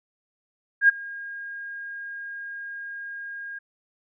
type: tone with ADSR envelope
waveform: sine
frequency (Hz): 1623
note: G#6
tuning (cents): -40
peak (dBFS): -10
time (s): 0.81-3.59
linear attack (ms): 78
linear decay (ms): 14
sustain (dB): -23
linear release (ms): 10
effects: none